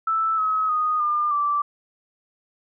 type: tone with pitch steps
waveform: sine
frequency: 1318.5 / 1278.7 / 1240.2 / 1202.8 / 1166.5 Hz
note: E6 / D#6 / D#6 / D6 / D6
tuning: 0 / +47 / -6 / +41 / -12 cents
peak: -19 dBFS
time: 0.07-1.62 s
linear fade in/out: 5 ms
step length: 310 ms
effects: none